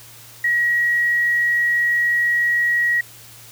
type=tone; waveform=sine; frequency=1907 Hz; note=A#6; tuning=39 cents sharp; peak=-15 dBFS; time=0.44-3.01 s; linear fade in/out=5 ms; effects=added 116 Hz sine -49 dBFS peak until 3.51 s + white hiss -43 dBFS RMS until 3.51 s